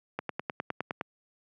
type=click train; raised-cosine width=0.5 ms; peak=-16 dBFS; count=9; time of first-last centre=0.19-1.011 s; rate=9.74 Hz; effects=high-pass 150 Hz 12 dB/octave